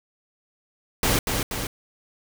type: noise with echo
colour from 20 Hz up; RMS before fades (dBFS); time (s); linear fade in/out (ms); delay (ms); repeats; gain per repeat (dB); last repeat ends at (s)
pink; -21; 1.03-1.19; 2; 240; 2; -4; 1.67
effects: none